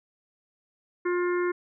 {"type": "harmonic tone", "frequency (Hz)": 354.3, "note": "F4", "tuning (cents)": 25, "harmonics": [1, 3, 4, 5, 6], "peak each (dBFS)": [-24, -34, -36, -38, -40], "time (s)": [1.05, 1.52], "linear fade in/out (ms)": 10, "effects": []}